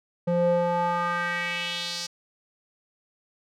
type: tone with band-pass filter sweep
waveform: square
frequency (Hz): 173.8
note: F3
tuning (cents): -8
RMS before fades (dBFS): -26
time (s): 0.27-2.07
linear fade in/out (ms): 10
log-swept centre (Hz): 380 to 5400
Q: 2.8
effects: none